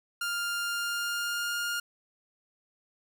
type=tone with pitch glide; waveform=sawtooth; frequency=1400 to 1413.8 Hz; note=F6 to F6; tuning=+4 to +21 cents; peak=-26 dBFS; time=0.21-1.8 s; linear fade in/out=5 ms; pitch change=+17 cents; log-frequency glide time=0.62-1.56 s; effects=none